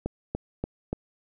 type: click train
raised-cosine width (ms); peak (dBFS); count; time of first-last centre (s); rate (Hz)
2; -15; 4; 0.06-0.93; 3.45
effects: none